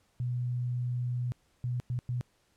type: tone bursts at uneven times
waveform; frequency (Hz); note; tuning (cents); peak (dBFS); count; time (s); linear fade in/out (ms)
sine; 123.1; B2; -5; -29; 4; 0.2-1.32 / 1.64-1.8 / 1.9-1.99 / 2.09-2.21; 0
effects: pink hiss -70 dBFS RMS until 2.56 s + low-pass 11000 Hz 12 dB/octave